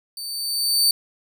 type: tone with level ramp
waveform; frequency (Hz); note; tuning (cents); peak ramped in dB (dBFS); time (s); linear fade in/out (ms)
sawtooth; 4569; D8; -48; -28 to -11; 0.17-0.91; 2
effects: none